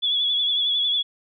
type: tone with vibrato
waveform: sine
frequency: 3402 Hz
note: G#7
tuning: 41 cents sharp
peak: -19 dBFS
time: 0.02-1.03 s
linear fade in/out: 20 ms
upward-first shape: sine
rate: 11 Hz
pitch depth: 41 cents each way
effects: none